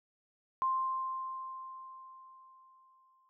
sine tone with exponential decay, 1049 Hz, C6, 4 cents sharp, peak -27 dBFS, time 0.62-3.29 s, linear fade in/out 0 ms, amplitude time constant 580 ms, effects none

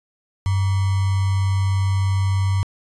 sine tone with sample-and-hold, 96.6 Hz, G2, 25 cents flat, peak -16 dBFS, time 0.46-2.63 s, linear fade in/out 0 ms, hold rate 1050 Hz, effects resampled to 22050 Hz

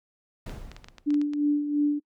brown noise with exponential decay, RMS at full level -33 dBFS, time 0.46-1.25 s, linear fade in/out 5 ms, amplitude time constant 170 ms
clicks, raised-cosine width 0.2 ms, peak -26 dBFS, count 10, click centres 0.495 / 0.716 / 0.765 / 0.844 / 0.885 / 0.983 / 1.105 / 1.143 / 1.215 / 1.335 s
sine tone with tremolo, 292.9 Hz, D4, 5 cents flat, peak -19 dBFS, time 1.06-2 s, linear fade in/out 20 ms, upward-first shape sine, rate 2.9 Hz, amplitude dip 60%
effects noise-tail reverb RT60 0.1 s tail -26 dB re dry

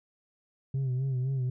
sine tone with vibrato, 130.81 Hz, C3, in tune, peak -24 dBFS, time 0.74-1.5 s, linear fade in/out 5 ms, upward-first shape sine, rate 3.9 Hz, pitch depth 72 cents each way, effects tanh soft clip ceiling -26 dBFS

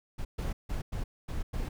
brown noise bursts at uneven times, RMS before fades -33 dBFS, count 6, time 0.18-0.25 / 0.38-0.53 / 0.69-0.82 / 0.92-1.04 / 1.28-1.43 / 1.53-1.69 s, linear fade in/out 10 ms, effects none

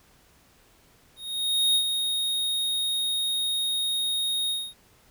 square tone with ADSR envelope, 3729 Hz, A#7, in tune, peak -19 dBFS, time 1.16-4.74 s, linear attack 590 ms, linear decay 79 ms, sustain -6 dB, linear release 240 ms, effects pink hiss -59 dBFS RMS until 5.1 s

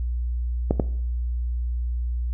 clicks, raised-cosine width 2 ms, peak -6 dBFS, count 2, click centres 0.709 / 0.798 s, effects noise-tail reverb RT60 0.6 s tail -17 dB re dry + added 60 Hz sine -23 dBFS peak until 2.33 s

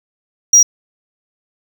triangle tone, 5730 Hz, F8, 44 cents sharp, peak -3 dBFS, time 0.53-0.63 s, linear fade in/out 5 ms, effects none

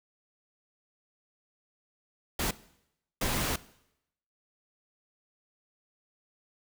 pink noise bursts at uneven times, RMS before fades -30 dBFS, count 2, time 2.39-2.51 / 3.21-3.56 s, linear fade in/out 5 ms, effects noise-tail reverb RT60 0.8 s tail -19 dB re dry

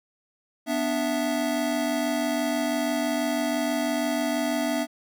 square tone cluster, 247.5 / 293.6 / 660 Hz, B3 / D4 / E5, +4 / 0 / +2 cents, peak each -29 dBFS, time 0.66-4.87 s, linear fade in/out 50 ms, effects none

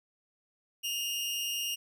sawtooth tone with amplitude modulation, 2835 Hz, F7, 25 cents sharp, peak -26 dBFS, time 0.83-1.76 s, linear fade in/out 20 ms, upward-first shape sine, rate 236 Hz, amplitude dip 50%, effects none

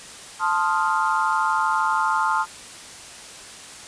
sine chord, F dominant seventh, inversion first, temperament equal, 880 / 1046.5 / 1244.5 / 1396.9 Hz, A5 / C6 / Eb6 / F6, 0 / 0 / 0 / 0 cents, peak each -23 / -24 / -25 / -25 dBFS, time 0.39-2.46 s, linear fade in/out 50 ms, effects white hiss -40 dBFS RMS until 3.87 s + resampled to 22050 Hz

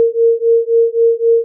sine beating tone pair, 459.2 / 463 Hz, A#4 / A#4, -26 / -12 cents, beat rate 3.8 Hz, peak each -12 dBFS, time 0-1.44 s, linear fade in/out 0 ms, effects none

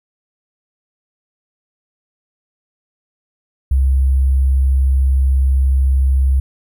sine tone with sample-and-hold, 66.5 Hz, C2, 29 cents sharp, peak -10 dBFS, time 3.71-6.4 s, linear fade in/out 5 ms, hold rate 11025 Hz, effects none

